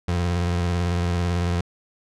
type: tone with vibrato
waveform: 30% pulse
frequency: 87.31 Hz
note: F2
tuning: in tune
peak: -18 dBFS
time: 0.08-1.61 s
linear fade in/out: 5 ms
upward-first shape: sine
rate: 18 Hz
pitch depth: 45 cents each way
effects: low-pass 7000 Hz 12 dB/octave